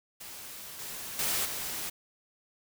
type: noise with level steps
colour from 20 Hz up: white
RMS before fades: -44 / -40 / -30 / -36 dBFS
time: 0.2-1.9 s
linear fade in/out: 10 ms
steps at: 0.79 / 1.19 / 1.45 s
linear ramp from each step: 2 ms
effects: none